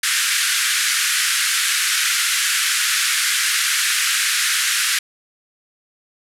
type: band-pass noise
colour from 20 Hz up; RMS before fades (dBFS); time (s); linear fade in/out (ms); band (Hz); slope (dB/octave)
pink; -19; 0.03-4.99; 5; 1400 to 12000; 48
effects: none

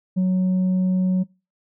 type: tone with tanh clipping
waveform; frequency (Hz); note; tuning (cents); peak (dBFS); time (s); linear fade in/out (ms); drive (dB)
sine; 185; F#3; 0; -17; 0.16-1.24; 20; 2
effects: noise-tail reverb RT60 0.3 s tail -24 dB re dry

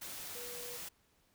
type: tone in noise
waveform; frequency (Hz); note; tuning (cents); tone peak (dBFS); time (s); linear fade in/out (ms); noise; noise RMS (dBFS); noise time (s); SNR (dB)
sine; 485.3; B4; -30; -48; 0.35-0.77; 10; white; -45; 0.01-0.89; -6
effects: pink hiss -72 dBFS RMS until 1.34 s

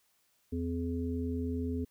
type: harmonic tone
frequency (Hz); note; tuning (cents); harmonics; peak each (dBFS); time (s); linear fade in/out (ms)
84.8; E2; +50; 1 / 3 / 5; -35 / -34 / -40; 0.52-1.85; 10
effects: white hiss -72 dBFS RMS until 1.9 s

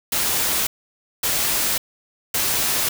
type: noise bursts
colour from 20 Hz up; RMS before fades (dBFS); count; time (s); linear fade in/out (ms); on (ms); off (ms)
white; -21; 3; 0.12-2.89; 5; 550; 560
effects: none

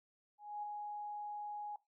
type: tone with ADSR envelope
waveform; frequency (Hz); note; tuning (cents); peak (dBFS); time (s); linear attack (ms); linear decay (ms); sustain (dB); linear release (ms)
sine; 832; G#5; +3; -38; 0.38-1.76; 250; 7; -3; 3
effects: noise-tail reverb RT60 0.2 s tail -18 dB re dry

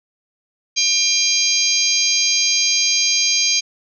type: harmonic tone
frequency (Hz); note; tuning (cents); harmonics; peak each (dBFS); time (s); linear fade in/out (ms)
800; G5; +35; 3 / 4 / 5 / 6 / 7 / 8; -22 / -25 / -24 / -19 / -25 / -19; 0.76-3.61; 20
effects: none

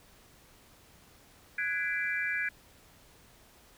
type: chord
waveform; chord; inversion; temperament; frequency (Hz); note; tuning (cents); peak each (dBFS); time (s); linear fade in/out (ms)
sine; G# half-diminished seventh; third; equal with one note detuned; 1480 / 1661.2 / 2019 / 2349; F#6 / G#6 / B6 / D7; 0 / 0 / +38 / 0; -38 / -32 / -37 / -35; 1.58-2.49; 5
effects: pink hiss -59 dBFS RMS until 3.77 s

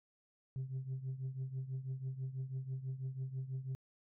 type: tone with tremolo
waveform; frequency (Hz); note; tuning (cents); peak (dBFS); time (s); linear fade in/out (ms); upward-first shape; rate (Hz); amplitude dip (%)
sine; 131.7; C3; +12; -33; 0.56-3.75; 0; triangle; 6.1; 85
effects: tanh soft clip ceiling -35 dBFS

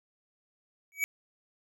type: tone with exponential growth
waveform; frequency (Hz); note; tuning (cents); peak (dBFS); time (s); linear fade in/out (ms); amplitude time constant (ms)
square; 2272; C#7; +42; -23; 0.92-1.04; 0; 24
effects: none

